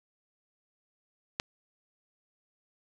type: click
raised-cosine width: 0.2 ms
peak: -12 dBFS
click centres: 1.399 s
effects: none